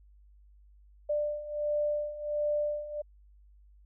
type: beating tone pair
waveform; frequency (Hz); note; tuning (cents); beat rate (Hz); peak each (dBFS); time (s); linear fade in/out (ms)
sine; 592 / 593.4; D5 / D5; +14 / +18; 1.4; -34 / -30; 1.09-3.02; 10
effects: added 50 Hz sine -55 dBFS peak until 3.85 s